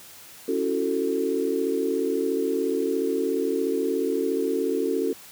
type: chord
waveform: sine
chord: F# minor seventh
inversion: second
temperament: just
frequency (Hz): 277.5 / 333 / 370 / 444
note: C#4 / E4 / F#4 / A4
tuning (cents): +2 / +18 / 0 / +16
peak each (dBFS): -28 / -31 / -27 / -26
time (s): 0.48-5.13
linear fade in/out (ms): 5
effects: white hiss -46 dBFS RMS until 5.31 s + high-pass 60 Hz 12 dB/octave